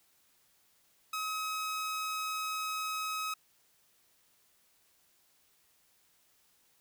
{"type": "tone", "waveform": "sawtooth", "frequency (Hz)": 1274, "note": "D#6", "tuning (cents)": 41, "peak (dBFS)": -30, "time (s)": [1.13, 3.34], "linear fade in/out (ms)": 5, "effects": ["white hiss -69 dBFS RMS until 6.8 s"]}